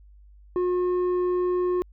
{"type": "tone with low-pass filter", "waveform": "square", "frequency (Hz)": 359.8, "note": "F#4", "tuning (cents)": -48, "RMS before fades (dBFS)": -24, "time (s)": [0.56, 1.82], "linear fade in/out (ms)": 0, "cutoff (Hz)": 740, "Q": 9.3, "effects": ["added 50 Hz sine -48 dBFS peak until 1.92 s"]}